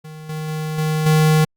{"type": "tone with level steps", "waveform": "square", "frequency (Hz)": 155.56, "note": "D#3", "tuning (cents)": 0, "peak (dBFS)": [-34, -25, -23, -18, -12], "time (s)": [0.04, 1.45], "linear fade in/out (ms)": 10, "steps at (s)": [0.29, 0.48, 0.78, 1.06], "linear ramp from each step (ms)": 5, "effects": ["Opus 48 kbps"]}